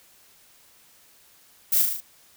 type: noise with echo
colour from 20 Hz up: violet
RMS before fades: -21 dBFS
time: 1.72-1.82 s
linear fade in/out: 5 ms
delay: 37 ms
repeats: 5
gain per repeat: -3 dB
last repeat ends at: 2.005 s
effects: white hiss -56 dBFS RMS until 2.36 s